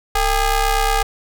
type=ring-modulated tone; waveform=sawtooth; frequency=415.3 Hz; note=G#4; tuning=in tune; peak=-8 dBFS; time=0.15-1.03 s; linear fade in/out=5 ms; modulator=381 Hz; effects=none